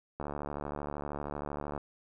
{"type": "click train", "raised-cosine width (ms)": 1, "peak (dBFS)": -23, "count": 116, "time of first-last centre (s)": [0.2, 1.778], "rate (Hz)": 72.9, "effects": []}